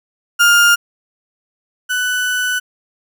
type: tone pair in turn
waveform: 35% pulse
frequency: 1409 / 1492.1 Hz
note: F6 / F#6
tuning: +15 / +14 cents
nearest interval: minor second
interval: 99 cents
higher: second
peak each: -6 / -14 dBFS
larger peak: first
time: 0.39-0.76 / 1.89-2.6 s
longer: second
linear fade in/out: 20 ms
effects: none